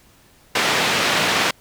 white band-pass noise, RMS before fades -19 dBFS, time 0.55-1.51 s, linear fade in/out 5 ms, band 130 to 3200 Hz, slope 12 dB/octave, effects pink hiss -53 dBFS RMS until 1.6 s

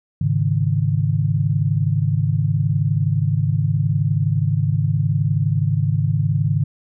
sine chord, Ab suspended fourth, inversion none, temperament equal with one note detuned, 103.83 / 136.37 / 155.56 Hz, Ab2 / Db3 / Eb3, 0 / -28 / 0 cents, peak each -20 dBFS, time 0.21-6.64 s, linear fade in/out 5 ms, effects none

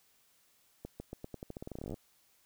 accelerating click train, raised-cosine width 2 ms, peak -28 dBFS, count 22, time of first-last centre 0.85-1.942 s, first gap 150 ms, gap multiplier 0.87, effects white hiss -69 dBFS RMS until 2.45 s

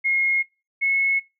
sine tone pair in turn, 2152 / 2187 Hz, C7 / C#7, +48 / -24 cents, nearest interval unison, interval 28 cents, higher second, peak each -18 dBFS, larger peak neither, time 0.04-0.43 / 0.81-1.2 s, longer neither, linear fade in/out 20 ms, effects noise-tail reverb RT60 0.3 s tail -22 dB re dry

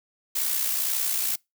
blue noise with amplitude modulation, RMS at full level -24 dBFS, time 0.35-1.36 s, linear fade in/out 10 ms, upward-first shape sine, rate 62.1 Hz, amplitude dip 45%, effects noise-tail reverb RT60 0.2 s tail -25 dB re dry

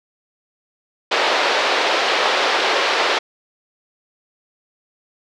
pink band-pass noise, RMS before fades -18 dBFS, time 1.11-3.19 s, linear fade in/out 10 ms, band 430 to 4500 Hz, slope 24 dB/octave, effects none

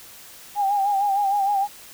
sine tone with vibrato, 801 Hz, G5, 37 cents sharp, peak -18 dBFS, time 0.55-1.68 s, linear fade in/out 50 ms, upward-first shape sine, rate 6.5 Hz, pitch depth 58 cents each way, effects white hiss -44 dBFS RMS until 1.93 s

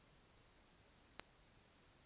click, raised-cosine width 0.3 ms, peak -29 dBFS, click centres 1.196 s, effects pink hiss -69 dBFS RMS until 2.05 s + resampled to 8000 Hz

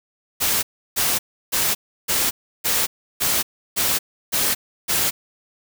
white noise bursts, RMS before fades -20 dBFS, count 9, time 0.4-5.11 s, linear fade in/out 20 ms, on 230 ms, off 330 ms, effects none

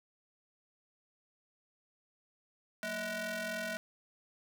sawtooth ring-modulated tone, 415.3 Hz, G#4, in tune, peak -29 dBFS, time 2.83-3.77 s, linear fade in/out 0 ms, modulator 1060 Hz, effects none

